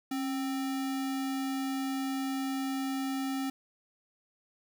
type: tone with sample-and-hold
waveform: sine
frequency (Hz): 270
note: C#4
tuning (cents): -45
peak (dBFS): -30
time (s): 0.11-3.5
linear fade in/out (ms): 5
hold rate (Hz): 1050
effects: none